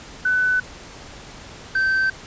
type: tone pair in turn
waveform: sine / triangle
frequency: 1500 / 1549.3 Hz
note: F#6 / G6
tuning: +23 / -21 cents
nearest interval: minor second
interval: 56 cents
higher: second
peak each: -16 / -15 dBFS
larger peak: second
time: 0.25-0.6 / 1.75-2.1 s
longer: neither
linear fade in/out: 5 ms
effects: pink hiss -40 dBFS RMS until 2.26 s + resampled to 16000 Hz